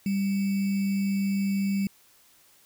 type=tone with sample-and-hold; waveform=sine; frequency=197 Hz; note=G3; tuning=9 cents sharp; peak=-23 dBFS; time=0.06-1.87 s; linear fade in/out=2 ms; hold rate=2450 Hz; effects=white hiss -59 dBFS RMS until 2.65 s